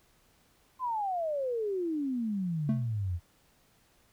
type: exponential sweep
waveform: sine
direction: down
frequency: 1049 to 82.4 Hz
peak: -29 dBFS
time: 0.79-3.2 s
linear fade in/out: 50 ms
type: tone with exponential decay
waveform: triangle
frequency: 220 Hz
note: A3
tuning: in tune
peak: -21 dBFS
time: 2.69-2.95 s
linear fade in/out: 2 ms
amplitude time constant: 55 ms
effects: pink hiss -66 dBFS RMS until 4.12 s